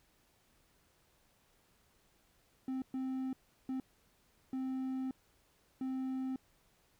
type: tone bursts at uneven times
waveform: triangle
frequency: 261.6 Hz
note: C4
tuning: in tune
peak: -33 dBFS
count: 5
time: 2.68-2.82 / 2.94-3.33 / 3.69-3.8 / 4.53-5.11 / 5.81-6.36 s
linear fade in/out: 2 ms
effects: pink hiss -71 dBFS RMS until 6.99 s